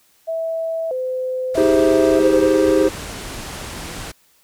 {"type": "tone with vibrato", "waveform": "sine", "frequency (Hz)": 579, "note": "D5", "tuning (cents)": -25, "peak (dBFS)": -20, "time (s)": [0.27, 2.47], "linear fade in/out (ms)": 20, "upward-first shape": "square", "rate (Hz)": 0.78, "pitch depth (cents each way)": 210}
{"type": "low-pass noise", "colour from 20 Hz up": "pink", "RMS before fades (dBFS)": -31, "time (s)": [1.54, 4.12], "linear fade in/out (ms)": 10, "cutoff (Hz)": 11000, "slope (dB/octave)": 24}
{"type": "chord", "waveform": "triangle", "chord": "Ab major seventh", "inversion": "second", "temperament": "equal with one note detuned", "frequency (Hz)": [317.3, 392, 415.3, 523.3], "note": ["Eb4", "G4", "Ab4", "C5"], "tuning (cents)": [34, 0, 0, 0], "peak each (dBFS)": [-15, -15, -20, -15], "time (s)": [1.57, 2.89], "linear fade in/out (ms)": 10}
{"effects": ["white hiss -57 dBFS RMS until 4.43 s"]}